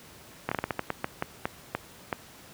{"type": "slowing click train", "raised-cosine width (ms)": 0.5, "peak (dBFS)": -12, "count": 13, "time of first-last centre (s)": [0.49, 2.128], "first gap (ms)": 25, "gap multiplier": 1.28, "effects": ["pink hiss -50 dBFS RMS until 2.53 s", "high-pass 80 Hz 12 dB/octave"]}